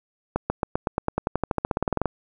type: accelerating click train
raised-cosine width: 1 ms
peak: -8 dBFS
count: 22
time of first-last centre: 0.36-2.057 s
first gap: 140 ms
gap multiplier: 0.94
effects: none